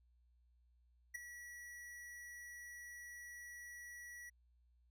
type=tone with ADSR envelope; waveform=square; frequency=1936 Hz; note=B6; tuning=35 cents flat; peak=-40 dBFS; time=1.14-4.3 s; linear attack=13 ms; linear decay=10 ms; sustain=-11 dB; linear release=12 ms; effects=added 60 Hz sine -69 dBFS peak until 4.9 s